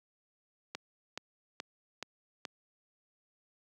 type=click train; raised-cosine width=0.2 ms; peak=-20 dBFS; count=5; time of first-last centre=0.75-2.452 s; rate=2.35 Hz; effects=high-pass 200 Hz 12 dB/octave